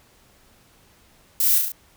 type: noise with echo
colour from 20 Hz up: violet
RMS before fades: -20 dBFS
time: 1.4-1.58 s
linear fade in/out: 2 ms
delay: 35 ms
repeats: 4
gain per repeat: -3 dB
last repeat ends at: 1.72 s
effects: pink hiss -56 dBFS RMS until 1.96 s